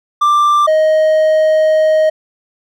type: tone pair in turn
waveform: triangle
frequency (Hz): 1181 / 625.6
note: D6 / D#5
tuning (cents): +9 / +9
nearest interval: major seventh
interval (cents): 1100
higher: first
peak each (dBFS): -6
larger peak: neither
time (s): 0.21-0.67 / 0.67-2.1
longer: second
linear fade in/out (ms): 10
effects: none